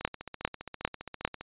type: two click trains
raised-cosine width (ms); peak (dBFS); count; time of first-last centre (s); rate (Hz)
0.3; -9 / -23; 4 / 22; 0.05-1.25 / 0.01-1.41; 2.5 / 15
effects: resampled to 8000 Hz